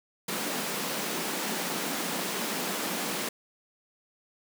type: high-pass noise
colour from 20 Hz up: pink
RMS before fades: -32 dBFS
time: 0.28-3.29 s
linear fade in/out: 5 ms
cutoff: 170 Hz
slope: 48 dB/octave
effects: none